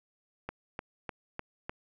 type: click train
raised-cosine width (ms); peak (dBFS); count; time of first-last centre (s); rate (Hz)
0.5; -21; 5; 0.49-1.695; 3.32
effects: none